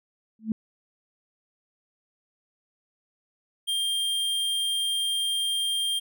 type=tone with exponential growth; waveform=sine; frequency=220 Hz; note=A3; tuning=in tune; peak=-19 dBFS; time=0.39-0.52 s; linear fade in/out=2 ms; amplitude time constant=28 ms
type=tone; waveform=square; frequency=3195 Hz; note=G7; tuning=32 cents sharp; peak=-25 dBFS; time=3.67-6 s; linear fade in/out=20 ms
effects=none